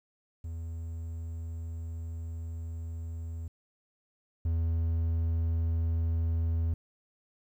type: tone pair in turn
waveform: triangle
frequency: 82.41 / 82.41 Hz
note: E2 / E2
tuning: 0 / 0 cents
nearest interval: unison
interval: 0 cents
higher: neither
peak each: -33 / -24 dBFS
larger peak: second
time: 0.44-3.48 / 4.45-6.74 s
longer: first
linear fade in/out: 5 ms
effects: 11-bit